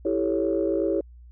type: chord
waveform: sine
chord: A dominant seventh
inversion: second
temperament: equal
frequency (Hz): 329.6 / 392 / 440 / 554.4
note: E4 / G4 / A4 / C#5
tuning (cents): 0 / 0 / 0 / 0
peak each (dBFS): -25 / -26 / -29 / -27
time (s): 0.05-1.01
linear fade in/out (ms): 5
effects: tanh soft clip ceiling -12 dBFS + added 60 Hz sine -44 dBFS peak until 1.31 s